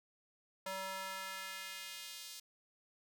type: tone with high-pass filter sweep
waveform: square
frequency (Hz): 190.8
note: G3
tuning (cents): -47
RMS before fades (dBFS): -45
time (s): 0.66-2.4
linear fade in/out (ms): 5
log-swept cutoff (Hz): 670 to 4500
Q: 1.1
effects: none